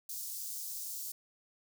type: high-pass noise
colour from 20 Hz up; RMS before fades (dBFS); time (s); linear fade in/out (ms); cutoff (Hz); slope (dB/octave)
white; -41; 0.09-1.12; 5; 5100; 24
effects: none